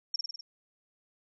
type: tone with echo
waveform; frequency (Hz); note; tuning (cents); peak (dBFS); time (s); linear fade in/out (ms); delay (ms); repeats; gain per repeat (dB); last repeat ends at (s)
sine; 5500; F8; -27; -26; 0.14-0.16; 5; 50; 5; -3; 0.41
effects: none